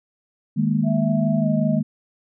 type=chord; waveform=sine; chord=D# suspended fourth; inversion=none; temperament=equal; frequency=155.56 / 207.7 / 233.1 Hz; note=D#3 / G#3 / A#3; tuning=0 / 0 / 0 cents; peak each=-22 / -21 / -22 dBFS; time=0.56-1.83 s; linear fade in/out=20 ms
type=tone with pitch glide; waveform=sine; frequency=659.3 to 627.7 Hz; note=E5 to D#5; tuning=0 to +15 cents; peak=-26 dBFS; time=0.83-1.81 s; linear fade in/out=50 ms; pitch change=-85 cents; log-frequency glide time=1.4-1.47 s
effects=none